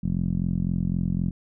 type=tone with low-pass filter; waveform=10% pulse; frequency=43.92 Hz; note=F1; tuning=11 cents sharp; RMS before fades=-25 dBFS; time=0.03-1.31 s; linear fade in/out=10 ms; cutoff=190 Hz; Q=2.8; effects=none